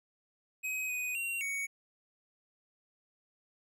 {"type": "tone with pitch steps", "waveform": "square", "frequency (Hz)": [2528, 2493, 2751, 2234], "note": ["D#7", "D#7", "F7", "C#7"], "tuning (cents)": [27, 3, -27, 13], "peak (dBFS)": -34, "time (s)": [0.63, 1.67], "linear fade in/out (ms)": 20, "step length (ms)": 260, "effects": []}